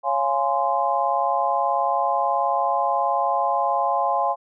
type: chord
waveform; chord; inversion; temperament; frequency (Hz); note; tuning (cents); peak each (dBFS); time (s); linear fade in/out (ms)
sine; Db major seventh; none; just; 554.4 / 693 / 831.5 / 1039.4; Db5 / F5 / Ab5 / C6; 0 / -14 / +2 / -12; -27 / -24 / -23 / -24; 0.03-4.36; 50
effects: none